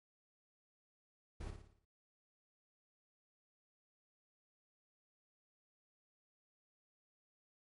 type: noise with echo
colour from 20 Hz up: brown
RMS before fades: -44 dBFS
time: 1.4-1.51 s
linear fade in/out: 10 ms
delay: 57 ms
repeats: 6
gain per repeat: -6 dB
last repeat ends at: 1.852 s
effects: MP3 48 kbps